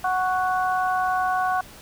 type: harmonic tone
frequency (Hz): 370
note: F#4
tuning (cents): 0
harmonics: 2 / 3 / 4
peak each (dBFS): -22 / -26 / -28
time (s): 0.04-1.61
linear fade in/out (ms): 5
effects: pink hiss -45 dBFS RMS until 1.81 s